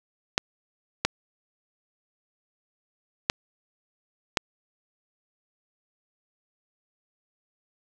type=clicks; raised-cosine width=0.2 ms; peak=-3 dBFS; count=4; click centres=0.379 / 1.05 / 3.299 / 4.372 s; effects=none